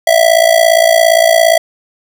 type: tone with amplitude modulation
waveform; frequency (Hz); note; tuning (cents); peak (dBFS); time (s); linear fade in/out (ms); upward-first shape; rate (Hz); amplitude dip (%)
square; 659.3; E5; 0; -3; 0.07-1.58; 5; sine; 57.4; 85
effects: none